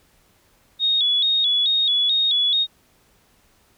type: tone with vibrato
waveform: sine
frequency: 3559 Hz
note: A7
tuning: 19 cents sharp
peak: -16 dBFS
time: 0.79-2.67 s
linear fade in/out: 50 ms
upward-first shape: square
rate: 2.3 Hz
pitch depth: 78 cents each way
effects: pink hiss -59 dBFS RMS until 3.77 s